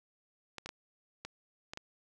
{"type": "clicks", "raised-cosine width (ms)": 0.2, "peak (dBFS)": -24, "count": 6, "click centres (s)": [0.583, 0.66, 0.691, 1.25, 1.735, 1.774], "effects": []}